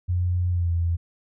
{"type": "tone with pitch glide", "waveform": "sine", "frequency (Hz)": [89.2, 84.98], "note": ["F2", "F2"], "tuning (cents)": [37, -47], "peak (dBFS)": -20, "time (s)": [0.08, 0.97], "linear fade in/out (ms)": 20, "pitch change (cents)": -84, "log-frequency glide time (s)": [0.5, 0.71], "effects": []}